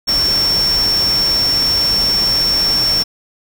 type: tone in noise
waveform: sine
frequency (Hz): 5450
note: F8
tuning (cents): -43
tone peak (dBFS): -12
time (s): 0.07-3.04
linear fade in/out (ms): 20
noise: pink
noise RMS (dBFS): -24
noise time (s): 0.07-3.04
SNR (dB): +9
effects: none